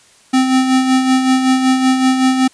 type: tone with tremolo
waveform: square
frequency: 260 Hz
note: C4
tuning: 11 cents flat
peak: -9 dBFS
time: 0.33-2.48 s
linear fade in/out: 10 ms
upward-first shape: sine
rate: 5.3 Hz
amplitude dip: 50%
effects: white hiss -48 dBFS RMS until 2.53 s + resampled to 22050 Hz